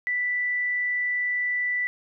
sine tone, 1975.5 Hz, B6, in tune, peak -23 dBFS, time 0.07-1.87 s, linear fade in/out 0 ms, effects none

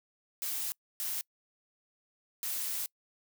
blue noise bursts at uneven times, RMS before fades -35 dBFS, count 3, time 0.42-0.72 / 1-1.21 / 2.43-2.86 s, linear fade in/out 0 ms, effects noise-tail reverb RT60 0.1 s tail -26 dB re dry

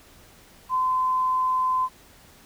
sine tone, 1026 Hz, C6, 34 cents flat, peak -20 dBFS, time 0.69-1.89 s, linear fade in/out 50 ms, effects pink hiss -52 dBFS RMS until 2.45 s

